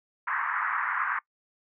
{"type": "band-pass noise", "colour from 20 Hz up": "pink", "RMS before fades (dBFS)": -29, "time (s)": [0.27, 1.19], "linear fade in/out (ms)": 5, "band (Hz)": [1000, 1900], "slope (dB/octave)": 48, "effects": ["noise-tail reverb RT60 0.1 s tail -22 dB re dry"]}